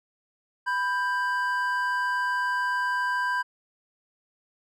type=tone pair together; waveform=triangle; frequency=993 / 1581.8 Hz; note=B5 / G6; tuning=+9 / +15 cents; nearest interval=minor sixth; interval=806 cents; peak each=-25 dBFS; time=0.66-3.43 s; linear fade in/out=20 ms; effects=none